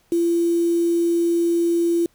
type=tone with quantisation; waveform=sine; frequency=340 Hz; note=F4; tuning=46 cents flat; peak=-16 dBFS; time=0.12-2.06 s; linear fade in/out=2 ms; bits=6; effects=pink hiss -61 dBFS RMS until 2.14 s